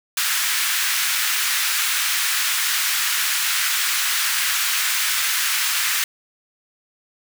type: high-pass noise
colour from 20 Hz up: pink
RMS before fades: -21 dBFS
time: 0.17-6.04 s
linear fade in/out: 2 ms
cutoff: 1400 Hz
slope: 24 dB/octave
effects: none